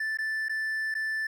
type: tone with dropouts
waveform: triangle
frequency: 1760 Hz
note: A6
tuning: in tune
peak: -26 dBFS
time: 0-1.27 s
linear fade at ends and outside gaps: 5 ms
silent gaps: 0.173-0.186 / 0.485-0.494 / 0.942-0.95 s
effects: none